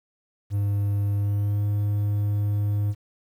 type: tone with pitch glide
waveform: triangle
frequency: 101.4 to 103.05 Hz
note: G#2 to G#2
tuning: -41 to -13 cents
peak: -19 dBFS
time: 0.5-2.95 s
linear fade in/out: 50 ms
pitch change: +28 cents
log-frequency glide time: 1.16-1.66 s
effects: 9-bit